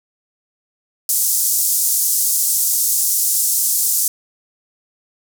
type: band-pass noise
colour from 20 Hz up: white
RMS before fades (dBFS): -17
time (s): 1.09-4.08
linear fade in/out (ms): 2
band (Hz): 6100 to 15000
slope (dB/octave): 24
effects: none